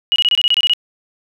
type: tone bursts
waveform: sine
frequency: 2905 Hz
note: F#7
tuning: 32 cents flat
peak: -10 dBFS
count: 10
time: 0.12-0.735 s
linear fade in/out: 0 ms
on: 39 ms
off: 25 ms
effects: none